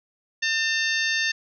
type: harmonic tone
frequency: 900 Hz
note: A5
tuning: 39 cents sharp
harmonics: 2 / 3 / 4 / 5 / 6 / 7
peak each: -24 / -28 / -30 / -32 / -34 / -35 dBFS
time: 0.42-1.32 s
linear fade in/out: 10 ms
effects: none